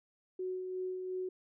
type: tone with tremolo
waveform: sine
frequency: 370 Hz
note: F#4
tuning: in tune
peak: -34 dBFS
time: 0.39-1.29 s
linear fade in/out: 5 ms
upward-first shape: sine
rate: 2.8 Hz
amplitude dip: 35%
effects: none